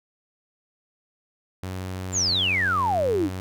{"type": "tone", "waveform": "sawtooth", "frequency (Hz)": 93, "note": "F#2", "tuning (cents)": 9, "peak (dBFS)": -26, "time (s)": [1.63, 3.4], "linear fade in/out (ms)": 0}
{"type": "exponential sweep", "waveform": "sine", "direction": "down", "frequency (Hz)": [7460, 269.9], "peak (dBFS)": -20, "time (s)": [2.12, 3.3], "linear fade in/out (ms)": 50}
{"effects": []}